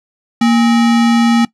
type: tone with sample-and-hold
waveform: sine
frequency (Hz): 233.1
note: A#3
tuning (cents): 0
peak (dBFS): -7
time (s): 0.41-1.45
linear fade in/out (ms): 5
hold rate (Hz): 1050
effects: noise-tail reverb RT60 0.1 s tail -20 dB re dry + low-pass 6000 Hz 12 dB/octave